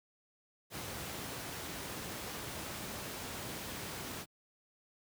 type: noise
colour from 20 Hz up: pink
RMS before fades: -42 dBFS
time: 0.7-4.26 s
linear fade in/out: 50 ms
effects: high-pass 80 Hz 12 dB/octave